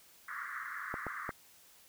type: band-pass noise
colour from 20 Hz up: pink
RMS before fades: -42 dBFS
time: 0.28-1.31 s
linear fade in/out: 5 ms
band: 1100 to 2000 Hz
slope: 96 dB/octave
type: clicks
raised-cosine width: 1 ms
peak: -23 dBFS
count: 3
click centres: 0.941 / 1.067 / 1.292 s
effects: white hiss -61 dBFS RMS until 1.88 s